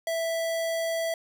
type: tone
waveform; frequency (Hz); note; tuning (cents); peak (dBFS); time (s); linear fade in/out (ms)
square; 659.3; E5; 0; -27; 0.07-1.14; 2
effects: none